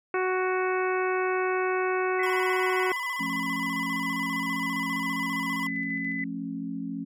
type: harmonic tone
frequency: 370.9 Hz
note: F#4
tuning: 4 cents sharp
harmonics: 1 / 2 / 3 / 4 / 5 / 6 / 7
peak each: -26 / -33 / -32 / -33 / -38 / -37 / -40 dBFS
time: 0.14-2.92 s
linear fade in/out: 2 ms
type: tone with tremolo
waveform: sine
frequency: 2007 Hz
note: B6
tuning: 27 cents sharp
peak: -29 dBFS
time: 2.19-6.24 s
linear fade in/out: 2 ms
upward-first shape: square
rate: 7 Hz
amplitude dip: 25%
type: tone with vibrato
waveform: square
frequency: 1029 Hz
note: C6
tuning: 29 cents flat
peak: -34 dBFS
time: 2.23-5.67 s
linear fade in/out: 2 ms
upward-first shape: square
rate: 15 Hz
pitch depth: 87 cents each way
type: chord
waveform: sine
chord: F augmented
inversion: none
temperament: just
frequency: 174.61 / 218.3 / 272.8 Hz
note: F3 / A3 / C#4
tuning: 0 / -13 / -28 cents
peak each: -37 / -36 / -33 dBFS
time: 3.19-7.05 s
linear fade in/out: 20 ms
effects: none